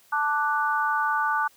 sine chord, D major, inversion second, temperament equal, 880 / 1174.7 / 1480 Hz, A5 / D6 / F#6, 0 / 0 / 0 cents, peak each -26 dBFS, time 0.12-1.48 s, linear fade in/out 10 ms, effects white hiss -58 dBFS RMS until 1.56 s

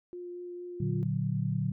sine tone with vibrato, 353.7 Hz, F4, 22 cents sharp, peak -38 dBFS, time 0.13-1.03 s, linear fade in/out 0 ms, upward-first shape triangle, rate 4.3 Hz, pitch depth 10 cents each way
sine chord, Bb augmented, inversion none, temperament equal, 116.54 / 146.83 / 185 Hz, Bb2 / D3 / F#3, 0 / 0 / 0 cents, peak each -32 / -31 / -33 dBFS, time 0.8-1.72 s, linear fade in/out 5 ms
effects none

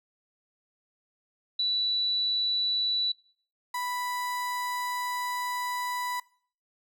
sine / 35% pulse tone pair in turn, 3951 / 987.8 Hz, B7 / B5, 0 / 0 cents, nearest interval 2 octaves, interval 2400 cents, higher first, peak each -24 / -28 dBFS, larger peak first, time 1.59-3.12 / 3.74-6.2 s, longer second, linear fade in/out 5 ms, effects noise-tail reverb RT60 0.5 s tail -22 dB re dry

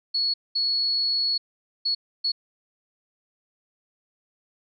sine tone bursts at uneven times, 4373 Hz, C#8, 24 cents flat, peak -21 dBFS, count 4, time 0.14-0.34 / 0.55-1.38 / 1.85-1.95 / 2.24-2.32 s, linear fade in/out 10 ms, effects none

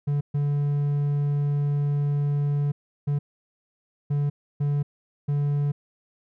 triangle tone bursts at uneven times, 144.3 Hz, D3, 30 cents flat, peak -19 dBFS, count 6, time 0.07-0.21 / 0.34-2.72 / 3.07-3.19 / 4.1-4.3 / 4.6-4.83 / 5.28-5.72 s, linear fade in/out 10 ms, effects none

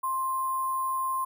sine tone with sample-and-hold, 1052 Hz, C6, 9 cents sharp, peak -26 dBFS, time 0.03-1.25 s, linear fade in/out 10 ms, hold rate 11025 Hz, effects none

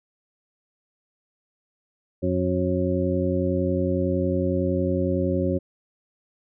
harmonic tone, 90.9 Hz, F#2, 30 cents flat, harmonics 1 / 2 / 3 / 4 / 6, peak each -27 / -27 / -27 / -27 / -27 dBFS, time 2.22-5.59 s, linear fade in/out 20 ms, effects none

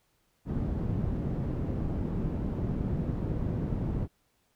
white low-pass noise, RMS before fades -31 dBFS, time 0.45-4.08 s, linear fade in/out 50 ms, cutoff 190 Hz, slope 12 dB/octave, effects pink hiss -72 dBFS RMS until 4.55 s

